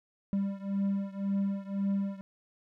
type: beating tone pair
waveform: triangle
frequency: 196.9 / 198.8 Hz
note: G3 / G3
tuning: +8 / +25 cents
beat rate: 1.9 Hz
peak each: -29 / -31 dBFS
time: 0.33-2.21 s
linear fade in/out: 0 ms
effects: none